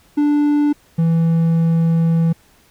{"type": "tone pair in turn", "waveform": "triangle", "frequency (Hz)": [293.4, 165.14], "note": ["D4", "E3"], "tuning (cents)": [-2, 3], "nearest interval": "minor seventh", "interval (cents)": 995, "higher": "first", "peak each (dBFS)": -10, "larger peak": "neither", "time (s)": [[0.17, 0.73], [0.98, 2.33]], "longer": "second", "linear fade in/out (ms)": 10, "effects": ["pink hiss -53 dBFS RMS until 2.7 s"]}